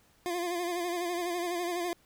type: tone with vibrato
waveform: 25% pulse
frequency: 349.4 Hz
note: F4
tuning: 1 cent sharp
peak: -27 dBFS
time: 0.26-1.93 s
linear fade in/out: 0 ms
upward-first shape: sine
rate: 12 Hz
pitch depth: 51 cents each way
effects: pink hiss -65 dBFS RMS until 2.05 s